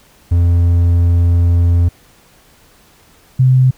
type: tone pair in turn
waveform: triangle / sine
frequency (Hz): 86.2 / 129.15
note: F2 / C3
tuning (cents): -22 / -22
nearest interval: perfect fifth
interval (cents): 700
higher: second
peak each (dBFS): -6 / -6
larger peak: neither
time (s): 0.31-1.89 / 3.39-3.71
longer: first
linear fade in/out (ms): 10
effects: pink hiss -48 dBFS RMS until 3.77 s